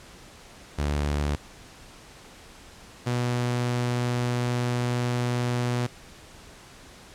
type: tone pair in turn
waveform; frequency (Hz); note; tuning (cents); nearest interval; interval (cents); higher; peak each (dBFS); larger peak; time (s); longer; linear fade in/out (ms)
sawtooth; 73 / 122.24; D2 / B2; -10 / -17; major sixth; 893; second; -20; neither; 0.78-1.36 / 3.06-5.87; second; 10
effects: pink hiss -48 dBFS RMS until 7.14 s + low-pass 9000 Hz 12 dB/octave